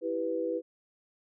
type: chord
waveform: sine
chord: E minor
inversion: none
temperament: equal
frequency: 329.6 / 392 / 493.9 Hz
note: E4 / G4 / B4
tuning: 0 / 0 / 0 cents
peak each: -34 / -36 / -31 dBFS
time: 0.01-0.62 s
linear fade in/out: 50 ms
effects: none